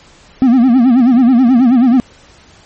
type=tone with vibrato; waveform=triangle; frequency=248.1 Hz; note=B3; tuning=8 cents sharp; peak=-3 dBFS; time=0.42-2 s; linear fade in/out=0 ms; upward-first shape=sine; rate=9.3 Hz; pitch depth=140 cents each way; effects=pink hiss -43 dBFS RMS until 2.65 s + MP3 32 kbps